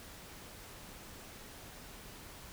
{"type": "silence", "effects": ["pink hiss -51 dBFS RMS until 2.52 s"]}